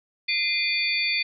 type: tone cluster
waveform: sine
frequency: 2072 / 2424 / 3528 / 4500 Hz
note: C7 / D#7 / A7 / C#8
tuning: -17 / -46 / +4 / +25 cents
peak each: -29 / -25 / -31 / -27 dBFS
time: 0.28-1.23 s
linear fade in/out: 10 ms
effects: none